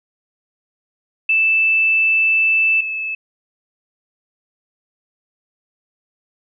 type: tone pair in turn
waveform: sine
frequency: 2640 / 2610 Hz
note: E7 / E7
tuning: +2 / -18 cents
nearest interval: unison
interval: 20 cents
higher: first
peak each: -12 / -21 dBFS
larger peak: first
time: 1.29-2.81 / 2.81-3.15 s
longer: first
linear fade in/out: 5 ms
effects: none